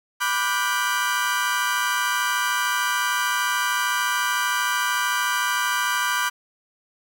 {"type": "chord", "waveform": "35% pulse", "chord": "G major seventh", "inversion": "first", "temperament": "equal with one note detuned", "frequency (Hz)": [987.8, 1174.7, 1454.6, 1568], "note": ["B5", "D6", "F#6", "G6"], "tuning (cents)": [0, 0, -30, 0], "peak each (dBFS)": -25, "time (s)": [0.2, 6.3], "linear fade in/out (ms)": 20, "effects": []}